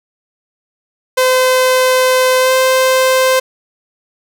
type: tone with pitch glide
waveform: sawtooth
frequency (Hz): 513 to 519.3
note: C5 to C5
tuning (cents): -34 to -13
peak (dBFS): -5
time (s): 1.17-3.4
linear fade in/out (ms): 10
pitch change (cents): +21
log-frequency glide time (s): 2.39-2.53
effects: none